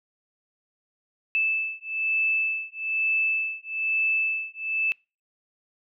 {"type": "beating tone pair", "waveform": "sine", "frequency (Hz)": [2629, 2630.1], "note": ["E7", "E7"], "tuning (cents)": [-5, -5], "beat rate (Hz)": 1.1, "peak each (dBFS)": -26, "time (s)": [1.35, 4.92], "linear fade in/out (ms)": 0, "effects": ["noise-tail reverb RT60 0.3 s tail -26 dB re dry"]}